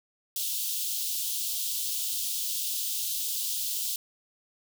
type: high-pass noise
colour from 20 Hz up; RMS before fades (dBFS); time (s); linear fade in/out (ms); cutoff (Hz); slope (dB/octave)
white; -31; 0.36-3.96; 2; 3000; 48
effects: none